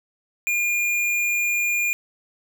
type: tone with hard clipping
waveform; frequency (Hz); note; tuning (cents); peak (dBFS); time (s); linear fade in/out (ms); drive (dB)
sine; 2416; D7; +48; -21; 0.47-1.93; 0; 14
effects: none